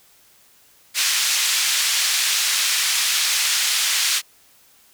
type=band-pass noise; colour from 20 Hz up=white; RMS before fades=-20 dBFS; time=0.94-4.22 s; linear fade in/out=50 ms; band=1900 to 6600 Hz; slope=12 dB/octave; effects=white hiss -54 dBFS RMS until 4.93 s